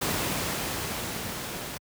pink noise with level ramp, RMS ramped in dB -27 to -36 dBFS, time 0.01-1.78 s, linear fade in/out 10 ms, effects high-pass 80 Hz 12 dB/octave

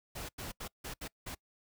pink noise bursts at uneven times, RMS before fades -42 dBFS, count 6, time 0.15-0.29 / 0.38-0.52 / 0.6-0.68 / 0.84-0.94 / 1.01-1.08 / 1.26-1.35 s, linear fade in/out 10 ms, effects noise-tail reverb RT60 0.1 s tail -24 dB re dry

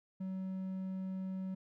triangle tone, 188.7 Hz, F#3, 34 cents sharp, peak -35 dBFS, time 0.2-1.55 s, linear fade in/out 10 ms, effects none

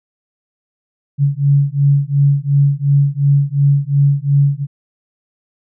sine beating tone pair, 139.9 / 142.7 Hz, C#3 / D3, +16 / -49 cents, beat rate 2.8 Hz, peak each -13 dBFS, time 1.18-4.67 s, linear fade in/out 50 ms, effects none

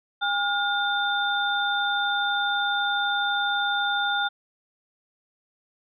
sine tone cluster, 811 / 1423 / 3584 Hz, G#5 / F6 / A7, -41 / +32 / +31 cents, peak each -27 / -25 / -28 dBFS, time 0.21-4.29 s, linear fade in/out 20 ms, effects none

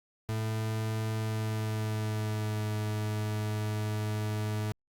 40% pulse tone with pitch glide, 110 to 106.62 Hz, A2 to G#2, 0 to +46 cents, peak -29 dBFS, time 0.29-4.72 s, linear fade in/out 0 ms, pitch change -54 cents, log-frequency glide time 1.12-2.69 s, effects Opus 48 kbps

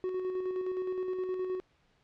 triangle tone with tremolo, 370 Hz, F#4, in tune, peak -28 dBFS, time 0.04-1.6 s, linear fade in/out 0 ms, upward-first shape square, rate 9.6 Hz, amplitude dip 35%, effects pink hiss -69 dBFS RMS until 2.03 s + low-pass 4000 Hz 12 dB/octave

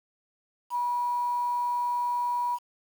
sine tone with quantisation, 970 Hz, B5, 31 cents flat, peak -25 dBFS, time 0.7-2.59 s, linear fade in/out 50 ms, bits 8, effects none

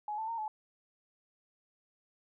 sine tone with pitch steps, 841 / 882 / 919 / 861 Hz, G#5 / A5 / A#5 / A5, +22 / +4 / -25 / -38 cents, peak -34 dBFS, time 0.08-0.48 s, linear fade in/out 2 ms, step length 100 ms, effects none

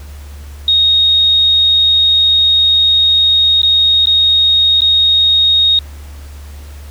sine tone with dropouts, 3733 Hz, A#7, 2 cents sharp, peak -7 dBFS, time 0.68-5.79 s, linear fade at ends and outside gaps 2 ms, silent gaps 3.618-3.631 / 4.057-4.07 / 4.807-4.818 s, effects added 72 Hz sine -28 dBFS peak until 6.9 s + pink hiss -41 dBFS RMS until 6.9 s

